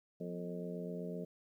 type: harmonic tone with a mistuned harmonic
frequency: 88 Hz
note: F2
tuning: 14 cents sharp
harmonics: 2 / 3 / 4 / 5 / 6 / 7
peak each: -42 / -49 / -50 / -45 / -51 / -49 dBFS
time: 0.2-1.25 s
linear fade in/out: 10 ms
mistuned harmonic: 3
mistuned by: -92 cents
effects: 12-bit